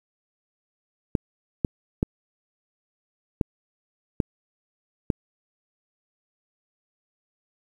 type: clicks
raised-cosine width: 3 ms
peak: -8 dBFS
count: 6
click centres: 1.152 / 1.648 / 2.029 / 3.412 / 4.202 / 5.102 s
effects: 8-bit